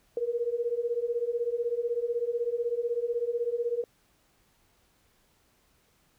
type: beating tone pair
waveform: sine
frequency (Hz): 464.4 / 480.4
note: A#4 / B4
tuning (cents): -7 / -48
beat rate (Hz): 16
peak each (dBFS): -31 / -29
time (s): 0.17-3.84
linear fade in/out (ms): 2
effects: pink hiss -67 dBFS RMS until 6.18 s